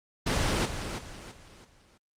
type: noise with echo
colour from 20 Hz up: pink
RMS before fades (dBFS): -26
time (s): 0.26-0.66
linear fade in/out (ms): 10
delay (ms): 330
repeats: 4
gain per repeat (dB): -8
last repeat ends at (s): 1.98
effects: low-pass 7000 Hz 12 dB/octave + Opus 24 kbps